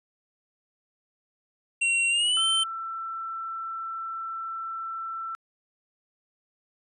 square tone with pitch glide, 2740 to 3093 Hz, F7 to G7, -34 to -24 cents, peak -22 dBFS, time 1.81-2.64 s, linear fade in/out 10 ms, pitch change +210 cents, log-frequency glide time 2.09-2.43 s
sine tone, 1337 Hz, E6, 24 cents sharp, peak -31 dBFS, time 2.37-5.35 s, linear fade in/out 0 ms
effects resampled to 24000 Hz

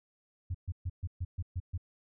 sine tone bursts, 89 Hz, F2, 33 cents sharp, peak -30 dBFS, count 8, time 0.5-1.778 s, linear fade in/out 10 ms, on 46 ms, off 130 ms, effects tanh soft clip ceiling -27 dBFS

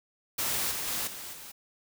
white noise with level steps, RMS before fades -30 / -34 / -32 / -41 / -45 dBFS, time 0.38-1.52 s, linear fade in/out 10 ms, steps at 0.71 / 0.87 / 1.07 / 1.33 s, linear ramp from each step 5 ms, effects none

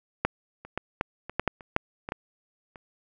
clicks, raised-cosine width 0.5 ms, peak -7 / -27 / -14 / -10 / -22 / -9 / -8 / -29 / -6 / -19 / -14 / -29 dBFS, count 12, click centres 0.25 / 0.65 / 0.776 / 1.011 / 1.296 / 1.396 / 1.477 / 1.608 / 1.764 / 2.089 / 2.121 / 2.758 s, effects none

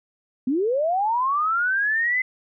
sine linear sweep, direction up, 239.2 to 2057 Hz, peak -19 dBFS, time 0.47-2.22 s, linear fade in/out 5 ms, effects none

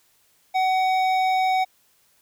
triangle tone with hard clipping, 751 Hz, F#5, 26 cents sharp, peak -20 dBFS, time 0.54-1.65 s, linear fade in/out 20 ms, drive 15 dB, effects white hiss -62 dBFS RMS until 2.21 s

